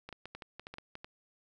clicks, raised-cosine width 0.3 ms, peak -28 dBFS, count 11, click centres 0.09 / 0.127 / 0.256 / 0.35 / 0.422 / 0.596 / 0.669 / 0.74 / 0.784 / 0.954 / 1.045 s, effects none

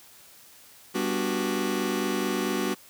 sawtooth chord, G major seventh, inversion none, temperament just, 196 / 245 / 294 / 367.5 Hz, G3 / B3 / D4 / F#4, 0 / -14 / +2 / -12 cents, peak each -27 / -27 / -28 / -25 dBFS, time 0.94-2.75 s, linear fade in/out 20 ms, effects white hiss -52 dBFS RMS until 2.89 s + high-pass 60 Hz 12 dB/octave

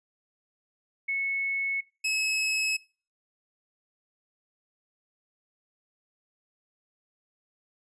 sine / sawtooth tone pair in turn, 2200 / 2577 Hz, C#7 / E7, -14 / -40 cents, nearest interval minor third, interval 274 cents, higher second, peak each -26 / -22 dBFS, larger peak second, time 1.08-1.81 / 2.04-2.77 s, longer neither, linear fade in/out 10 ms, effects noise-tail reverb RT60 0.4 s tail -25 dB re dry + resampled to 22050 Hz

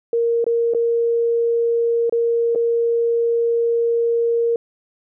sine tone with dropouts, 466.2 Hz, A#4, in tune, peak -15 dBFS, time 0.13-4.56 s, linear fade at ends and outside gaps 2 ms, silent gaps 0.443-0.465 / 0.737-0.747 / 2.096-2.124 / 2.55-2.557 s, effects none

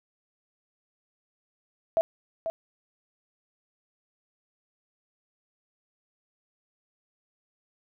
sine tone with echo, 656 Hz, E5, 9 cents flat, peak -19 dBFS, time 1.97-2.01 s, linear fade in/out 0 ms, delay 490 ms, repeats 1, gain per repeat -8 dB, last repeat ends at 2.5 s, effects none

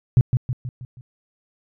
sine tone with echo, 124.8 Hz, B2, 19 cents sharp, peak -8 dBFS, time 0.17-0.21 s, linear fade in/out 0 ms, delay 160 ms, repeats 5, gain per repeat -6 dB, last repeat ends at 1.01 s, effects tanh soft clip ceiling -4 dBFS

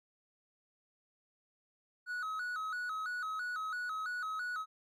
triangle tone with vibrato, 1369 Hz, F6, 35 cents flat, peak -34 dBFS, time 2.06-4.66 s, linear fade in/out 50 ms, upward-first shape square, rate 3 Hz, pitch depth 120 cents each way, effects Opus 48 kbps

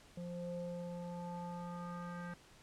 square tone with low-pass filter sweep, 174.61 Hz, F3, in tune, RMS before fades -44 dBFS, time 0.17-2.34 s, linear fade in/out 5 ms, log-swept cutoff 420 to 1600 Hz, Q 4, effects pink hiss -62 dBFS RMS until 2.62 s + low-pass 9000 Hz 12 dB/octave

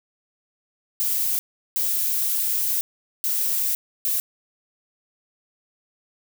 violet noise bursts at uneven times, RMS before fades -23 dBFS, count 4, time 1-1.39 / 1.76-2.81 / 3.24-3.75 / 4.05-4.2 s, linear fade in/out 0 ms, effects none

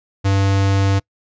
square tone, 98 Hz, G2, in tune, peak -14 dBFS, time 0.24-1 s, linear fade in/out 20 ms, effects noise-tail reverb RT60 0.1 s tail -25 dB re dry + resampled to 16000 Hz

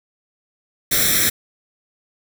white noise with comb filter, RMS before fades -17 dBFS, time 0.91-1.3 s, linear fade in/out 10 ms, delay 0.53 ms, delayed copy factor +0.95, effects none

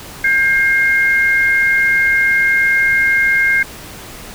sine tone pair together, 1595 / 2133 Hz, G6 / C7, +30 / +33 cents, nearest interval perfect fourth, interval 503 cents, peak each -13 dBFS, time 0.24-3.63 s, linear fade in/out 5 ms, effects pink hiss -33 dBFS RMS until 4.34 s

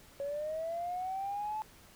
sine linear sweep, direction up, 554.4 to 872 Hz, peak -33 dBFS, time 0.2-1.62 s, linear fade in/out 0 ms, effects tanh soft clip ceiling -29 dBFS + pink hiss -58 dBFS RMS until 1.95 s

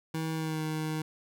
25% pulse tone with pitch glide, 160 to 156.17 Hz, D#3 to D#3, +49 to +7 cents, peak -27 dBFS, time 0.14-1.02 s, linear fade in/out 5 ms, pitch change -42 cents, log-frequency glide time 0.34-0.62 s, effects none

